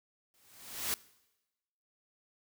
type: noise with exponential growth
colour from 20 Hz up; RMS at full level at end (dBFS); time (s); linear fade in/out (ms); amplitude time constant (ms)
white; -31; 0.34-0.94; 0; 130
effects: noise-tail reverb RT60 1.0 s tail -21 dB re dry